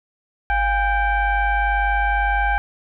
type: tone with frequency modulation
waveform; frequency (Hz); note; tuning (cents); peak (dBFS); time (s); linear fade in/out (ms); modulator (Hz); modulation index
sine; 810; G#5; -43; -16; 0.5-2.58; 0; 759; 1.3
effects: none